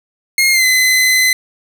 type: tone with pitch glide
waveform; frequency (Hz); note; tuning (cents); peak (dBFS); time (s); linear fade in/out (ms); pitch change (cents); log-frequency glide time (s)
sawtooth; 2142 to 2033; C7 to B6; +40 to +50; -6; 0.38-1.33; 2; -90; 0.51-0.65
effects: none